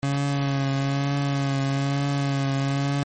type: tone with vibrato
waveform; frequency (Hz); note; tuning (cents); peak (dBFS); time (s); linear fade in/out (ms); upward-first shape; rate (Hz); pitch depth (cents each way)
30% pulse; 139; C#3; +5; -19; 0.03-3.03; 0; triangle; 1.1; 33
effects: MP3 32 kbps

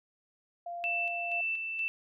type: tone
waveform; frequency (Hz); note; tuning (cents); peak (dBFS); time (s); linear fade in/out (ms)
sine; 693; F5; -14; -36; 0.66-1.41; 5
type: tone with tremolo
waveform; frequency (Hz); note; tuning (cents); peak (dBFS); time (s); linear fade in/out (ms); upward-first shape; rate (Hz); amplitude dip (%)
sine; 2660; E7; +15; -29; 0.84-1.88; 0; square; 2.1; 40
effects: none

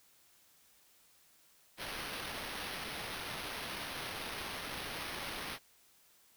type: noise with sample-and-hold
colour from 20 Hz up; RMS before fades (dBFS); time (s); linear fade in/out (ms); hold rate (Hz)
blue; -42; 1.77-5.59; 50; 7350
effects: white hiss -66 dBFS RMS until 6.36 s

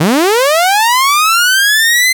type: linear sweep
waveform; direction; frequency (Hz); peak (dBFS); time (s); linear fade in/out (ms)
sawtooth; up; 138.59 to 2074; -4; 0-2.13; 10
effects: none

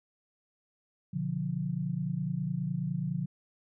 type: chord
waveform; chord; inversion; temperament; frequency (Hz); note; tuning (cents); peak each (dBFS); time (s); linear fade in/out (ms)
sine; B diminished; none; just; 123.47 / 148.16 / 177.8; B2 / D3 / F3; 0 / +16 / +31; -38 / -33 / -33; 1.13-3.26; 10
effects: none

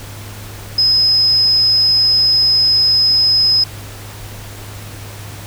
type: tone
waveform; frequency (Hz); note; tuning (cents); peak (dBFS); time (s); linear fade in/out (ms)
sine; 5080; D#8; +35; -9; 0.78-3.64; 5
effects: added 102 Hz sine -31 dBFS peak until 5.46 s + pink hiss -34 dBFS RMS until 5.46 s

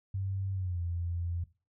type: tone with pitch glide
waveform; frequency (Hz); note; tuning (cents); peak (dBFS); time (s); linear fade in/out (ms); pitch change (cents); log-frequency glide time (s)
sine; 96.6 to 86.06; G2 to F2; -25 to -25; -31; 0.14-1.44; 5; -200; 0.53-0.81
effects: noise-tail reverb RT60 0.3 s tail -17 dB re dry

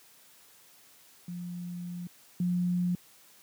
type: tone pair in turn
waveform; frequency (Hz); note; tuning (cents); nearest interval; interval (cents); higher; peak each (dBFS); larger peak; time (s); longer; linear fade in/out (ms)
sine; 175.9 / 177.84; F3 / F3; +13 / +32; unison; 19; second; -35 / -25; second; 1.28-2.07 / 2.4-2.95; first; 2
effects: white hiss -58 dBFS RMS until 3.42 s + high-pass 100 Hz 12 dB/octave

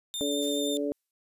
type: tone with vibrato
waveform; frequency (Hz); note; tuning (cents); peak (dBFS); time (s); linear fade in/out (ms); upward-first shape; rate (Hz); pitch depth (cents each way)
sawtooth; 3601; A7; +39; -29; 0.14-0.77; 0; sine; 9.3; 9
type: harmonic tone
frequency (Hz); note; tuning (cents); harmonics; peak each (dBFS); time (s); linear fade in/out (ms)
143.9; D3; -35; 2 / 3 / 4; -30 / -32 / -33; 0.21-0.92; 0
type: noise with exponential decay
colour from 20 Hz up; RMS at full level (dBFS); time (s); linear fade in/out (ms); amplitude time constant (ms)
blue; -45; 0.42-1.11; 1; 150
effects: resampled to 32000 Hz

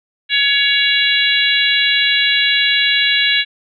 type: harmonic tone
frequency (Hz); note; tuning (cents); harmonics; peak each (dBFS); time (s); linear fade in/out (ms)
561; C#5; +21; 3 / 4 / 5 / 6 / 7; -18 / -18 / -18 / -18 / -18; 0.29-3.45; 50
effects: none

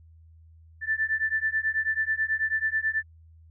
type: beating tone pair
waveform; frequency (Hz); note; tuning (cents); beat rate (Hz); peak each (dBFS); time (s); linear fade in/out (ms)
sine; 1760 / 1769.2; A6 / A6; 0 / +9; 9.2; -27; 0.81-3.03; 50
effects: added 81 Hz sine -50 dBFS peak until 3.5 s

